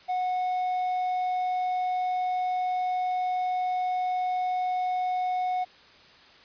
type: tone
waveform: triangle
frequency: 733 Hz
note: F#5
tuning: 16 cents flat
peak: -23 dBFS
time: 0.08-5.65 s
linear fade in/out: 20 ms
effects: white hiss -53 dBFS RMS until 6.44 s + resampled to 11025 Hz